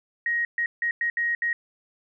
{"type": "tone bursts at uneven times", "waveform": "sine", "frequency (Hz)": 1882, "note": "A#6", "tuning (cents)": 16, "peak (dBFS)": -22, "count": 6, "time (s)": [[0.26, 0.45], [0.58, 0.66], [0.82, 0.91], [1.01, 1.1], [1.17, 1.35], [1.42, 1.53]], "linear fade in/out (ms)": 2, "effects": []}